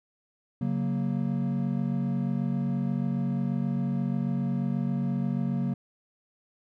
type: chord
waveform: triangle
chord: F# major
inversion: second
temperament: equal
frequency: 138.59 / 185 / 233.1 Hz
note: C#3 / F#3 / A#3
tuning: 0 / 0 / 0 cents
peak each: -28 dBFS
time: 0.61-5.74 s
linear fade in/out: 5 ms
effects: none